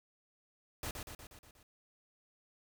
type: noise with echo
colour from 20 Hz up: pink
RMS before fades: -40 dBFS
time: 0.83-0.91 s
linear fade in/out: 2 ms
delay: 120 ms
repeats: 6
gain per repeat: -4 dB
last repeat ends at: 1.63 s
effects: none